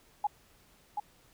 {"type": "tone with echo", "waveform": "sine", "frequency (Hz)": 830.6, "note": "G#5", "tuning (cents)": 0, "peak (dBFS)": -25, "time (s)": [0.24, 0.27], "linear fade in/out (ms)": 5, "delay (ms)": 730, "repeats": 1, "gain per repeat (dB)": -5, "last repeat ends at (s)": 1, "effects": ["pink hiss -63 dBFS RMS until 1.33 s"]}